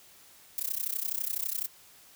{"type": "noise with amplitude modulation", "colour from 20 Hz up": "violet", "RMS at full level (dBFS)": -29, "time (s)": [0.58, 1.67], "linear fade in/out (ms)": 0, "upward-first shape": "sine", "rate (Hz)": 32, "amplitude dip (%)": 95, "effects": ["white hiss -56 dBFS RMS until 2.15 s"]}